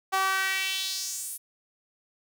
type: tone with high-pass filter sweep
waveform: sawtooth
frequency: 382.5 Hz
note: G4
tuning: 42 cents flat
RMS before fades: -29 dBFS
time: 0.12-1.38 s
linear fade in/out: 20 ms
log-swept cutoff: 870 to 11000 Hz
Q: 2.6
effects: none